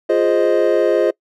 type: chord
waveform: triangle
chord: F minor seventh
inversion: none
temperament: equal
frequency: 349.2 / 415.3 / 523.3 / 622.3 Hz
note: F4 / Ab4 / C5 / Eb5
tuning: 0 / 0 / 0 / 0 cents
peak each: -16 dBFS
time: 0.09-1.11 s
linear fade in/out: 10 ms
effects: noise-tail reverb RT60 0.1 s tail -24 dB re dry